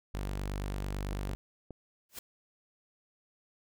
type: tone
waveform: sawtooth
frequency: 49 Hz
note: G1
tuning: in tune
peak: -30 dBFS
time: 0.14-1.35 s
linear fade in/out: 0 ms
type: clicks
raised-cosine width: 2 ms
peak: -30 dBFS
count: 3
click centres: 1.123 / 1.3 / 1.707 s
type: noise with exponential growth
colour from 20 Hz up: white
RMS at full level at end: -37 dBFS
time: 2.09-2.19 s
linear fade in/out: 5 ms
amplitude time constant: 21 ms
effects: none